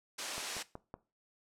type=band-pass noise; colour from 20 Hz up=white; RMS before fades=-41 dBFS; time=0.18-0.63 s; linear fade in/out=10 ms; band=350 to 7400 Hz; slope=12 dB/octave
type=click train; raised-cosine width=1 ms; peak=-29 dBFS; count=4; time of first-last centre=0.38-0.941 s; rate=5.35 Hz
effects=noise-tail reverb RT60 0.3 s tail -18 dB re dry + low-pass 12000 Hz 12 dB/octave